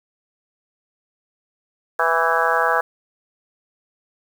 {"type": "harmonic tone with a mistuned harmonic", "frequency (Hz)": 164.81, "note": "E3", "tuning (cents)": 0, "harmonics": [3, 4, 5, 6, 7, 8, 9, 10], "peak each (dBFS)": [-24, -24, -24, -24, -24, -24, -24, -24], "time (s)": [1.99, 2.81], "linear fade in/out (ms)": 5, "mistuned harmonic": 9, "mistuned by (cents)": 38, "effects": ["7-bit"]}